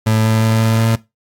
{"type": "tone with pitch steps", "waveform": "30% pulse", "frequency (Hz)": [110, 110.77, 111.54, 112.31, 113.09], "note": ["A2", "A2", "A2", "A2", "A2"], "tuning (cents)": [0, 12, 24, 36, 48], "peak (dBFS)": -9, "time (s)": [0.06, 0.96], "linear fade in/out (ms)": 10, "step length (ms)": 180, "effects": ["noise-tail reverb RT60 0.2 s tail -18 dB re dry", "AAC 64 kbps"]}